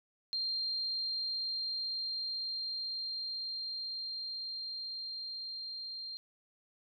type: tone with level ramp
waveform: sine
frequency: 4186 Hz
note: C8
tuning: in tune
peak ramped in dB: -32 to -40 dBFS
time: 0.33-6.17 s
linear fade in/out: 0 ms
effects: none